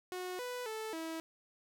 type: tone with pitch steps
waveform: sawtooth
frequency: 364.9 / 495 / 438.5 / 324.5 Hz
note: F#4 / B4 / A4 / E4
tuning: -24 / +4 / -6 / -27 cents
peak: -35 dBFS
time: 0.12-1.2 s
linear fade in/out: 0 ms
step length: 270 ms
effects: none